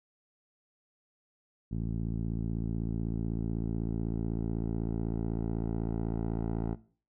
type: tone with low-pass filter sweep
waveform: 10% pulse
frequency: 56 Hz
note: A1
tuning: 31 cents sharp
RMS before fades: -33 dBFS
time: 1.71-6.75 s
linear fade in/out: 10 ms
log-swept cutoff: 210 to 650 Hz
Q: 0.96
effects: noise-tail reverb RT60 0.4 s tail -17 dB re dry